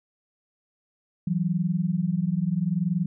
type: tone pair together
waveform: sine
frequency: 164.81 / 185.42 Hz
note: E3 / F#3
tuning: 0 / +4 cents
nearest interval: major second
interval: 204 cents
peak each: -25 dBFS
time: 1.27-3.06 s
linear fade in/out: 5 ms
effects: none